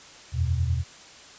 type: chord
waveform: sine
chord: E suspended second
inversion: none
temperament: equal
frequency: 82.41 / 92.5 / 123.47 Hz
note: E2 / F#2 / B2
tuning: 0 / 0 / 0 cents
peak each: -24 / -29 / -27 dBFS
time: 0.32-0.84 s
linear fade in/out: 50 ms
effects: white hiss -47 dBFS RMS until 1.38 s + resampled to 16000 Hz